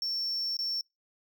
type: tone with dropouts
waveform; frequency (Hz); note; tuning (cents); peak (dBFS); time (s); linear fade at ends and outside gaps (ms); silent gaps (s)
triangle; 5440; F8; -46; -28; 0.02-0.81; 1; 0.569-0.589
effects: noise-tail reverb RT60 0.2 s tail -26 dB re dry